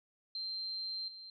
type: tone with level steps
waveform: sine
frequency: 4145 Hz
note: C8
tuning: 17 cents flat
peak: -37 / -47 dBFS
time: 0.35-1.3 s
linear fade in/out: 2 ms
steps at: 1.08 s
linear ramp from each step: 2 ms
effects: none